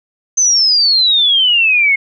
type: exponential sweep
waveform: sine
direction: down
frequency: 6272 to 2147 Hz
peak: -8 dBFS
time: 0.37-1.96 s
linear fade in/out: 10 ms
effects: none